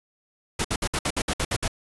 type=noise bursts; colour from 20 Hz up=pink; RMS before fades=-25 dBFS; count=10; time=0.59-1.68 s; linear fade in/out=5 ms; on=55 ms; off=60 ms; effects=resampled to 24000 Hz